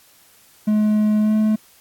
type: tone with pitch glide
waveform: triangle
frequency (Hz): 212.6 to 215.7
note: G#3 to A3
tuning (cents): +41 to -34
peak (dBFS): -12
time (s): 0.67-1.56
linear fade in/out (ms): 10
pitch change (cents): +25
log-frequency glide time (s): 1.2-1.35
effects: white hiss -52 dBFS RMS until 1.8 s + AAC 64 kbps